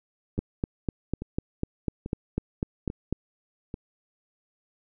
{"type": "two click trains", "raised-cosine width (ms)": 3, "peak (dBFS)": [-21, -13], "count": [5, 12], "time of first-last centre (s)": [[0.38, 3.741], [0.39, 3.126]], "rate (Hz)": [1.19, 4.02], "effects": []}